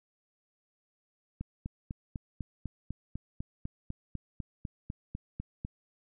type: click train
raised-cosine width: 5 ms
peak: -24 dBFS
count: 18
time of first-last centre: 1.41-5.649 s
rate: 4.01 Hz
effects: none